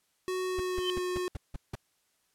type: tone with pitch glide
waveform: square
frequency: 370 to 362.4 Hz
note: F#4 to F#4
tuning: 0 to -36 cents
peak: -31 dBFS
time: 0.28-1.28 s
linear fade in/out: 0 ms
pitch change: -36 cents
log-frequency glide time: 0.46-1.01 s
type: noise bursts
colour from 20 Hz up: brown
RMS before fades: -35 dBFS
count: 7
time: 0.58-1.754 s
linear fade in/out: 5 ms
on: 22 ms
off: 170 ms
type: tone with exponential growth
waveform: sine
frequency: 3091 Hz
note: G7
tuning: 25 cents flat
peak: -26 dBFS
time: 0.73-0.9 s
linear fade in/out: 0 ms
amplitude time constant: 36 ms
effects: white hiss -73 dBFS RMS until 2.34 s + low-pass 12000 Hz 12 dB/octave